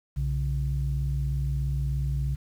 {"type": "tone pair together", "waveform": "sine", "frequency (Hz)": [61.74, 138.6], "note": ["B1", "C#3"], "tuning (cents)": [0, 0], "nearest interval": "octave + major second", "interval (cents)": 1400, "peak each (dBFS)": [-26, -27], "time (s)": [0.16, 2.36], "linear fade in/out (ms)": 20, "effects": ["tanh soft clip ceiling -18 dBFS", "9-bit"]}